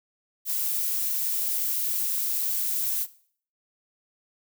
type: noise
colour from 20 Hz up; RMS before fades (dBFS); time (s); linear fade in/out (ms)
violet; -27; 0.45-3.07; 50
effects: noise-tail reverb RT60 0.5 s tail -17 dB re dry